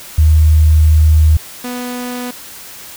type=tone pair in turn; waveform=sine / sawtooth; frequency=77.78 / 246.9 Hz; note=D#2 / B3; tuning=0 / 0 cents; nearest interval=octave + minor sixth; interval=2000 cents; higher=second; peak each=-5 / -17 dBFS; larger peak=first; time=0.18-1.37 / 1.64-2.31 s; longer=first; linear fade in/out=5 ms; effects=white hiss -33 dBFS RMS until 2.96 s